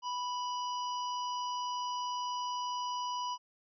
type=harmonic tone with a mistuned harmonic; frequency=987.8 Hz; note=B5; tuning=in tune; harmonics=1 / 3 / 5 / 6; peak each=-34 / -44 / -48 / -50 dBFS; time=0.02-3.38 s; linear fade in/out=50 ms; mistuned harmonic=6; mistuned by=-52 cents; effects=none